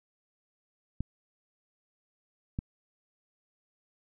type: clicks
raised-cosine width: 5 ms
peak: -19 dBFS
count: 2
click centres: 1.006 / 2.589 s
effects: none